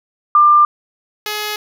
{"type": "tone pair in turn", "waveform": ["sine", "5% pulse"], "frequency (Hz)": [1193, 421.8], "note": ["D6", "G#4"], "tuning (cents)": [27, 27], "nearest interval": "octave + tritone", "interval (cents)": 1800, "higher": "first", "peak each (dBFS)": [-6, -9], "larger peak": "first", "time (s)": [[0.35, 0.65], [1.26, 1.56]], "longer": "neither", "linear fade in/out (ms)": 2, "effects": []}